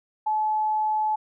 sine tone, 860 Hz, A5, 40 cents flat, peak -21 dBFS, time 0.26-1.16 s, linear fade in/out 10 ms, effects none

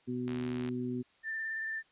harmonic tone, 124.4 Hz, B2, 13 cents sharp, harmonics 1 / 2 / 3, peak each -41 / -34 / -40 dBFS, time 0.07-1.03 s, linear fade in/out 20 ms
click train, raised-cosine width 0.3 ms, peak -29 dBFS, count 32, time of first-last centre 0.28-0.689 s, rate 75.8 Hz
sine tone with vibrato, 1782 Hz, A6, 22 cents sharp, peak -34 dBFS, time 1.23-1.83 s, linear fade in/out 50 ms, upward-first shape square, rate 18 Hz, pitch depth 12 cents each way
effects white hiss -67 dBFS RMS until 1.91 s + resampled to 8000 Hz

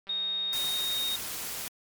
click train, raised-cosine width 0.3 ms, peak -34 dBFS, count 121, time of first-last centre 0.07-0.685 s, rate 195 Hz
sine tone, 3721 Hz, A#7, 4 cents flat, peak -28 dBFS, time 0.09-1.16 s, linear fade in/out 5 ms
white noise, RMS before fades -36 dBFS, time 0.53-1.68 s, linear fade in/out 0 ms
effects MP3 96 kbps

